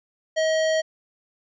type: tone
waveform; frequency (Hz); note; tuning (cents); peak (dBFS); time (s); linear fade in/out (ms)
square; 635; D#5; +35; -20; 0.36-0.82; 20
effects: resampled to 16000 Hz